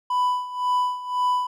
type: tone with tremolo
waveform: triangle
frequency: 994 Hz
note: B5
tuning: 11 cents sharp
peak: -16 dBFS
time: 0.1-1.47 s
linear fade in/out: 5 ms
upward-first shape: sine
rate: 1.9 Hz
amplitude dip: 80%
effects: none